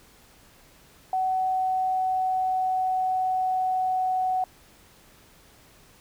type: tone with pitch glide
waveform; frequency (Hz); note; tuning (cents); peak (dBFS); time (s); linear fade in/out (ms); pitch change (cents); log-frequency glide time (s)
sine; 751 to 744.5; F#5 to F#5; +26 to +11; -22; 1.13-4.44; 2; -15; 1.25-4.22
effects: pink hiss -55 dBFS RMS until 6 s